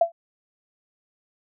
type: tone with exponential decay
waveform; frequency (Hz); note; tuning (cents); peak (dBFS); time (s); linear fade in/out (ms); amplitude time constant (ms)
sine; 675; E5; +41; -11; 0.01-0.12; 5; 23
effects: none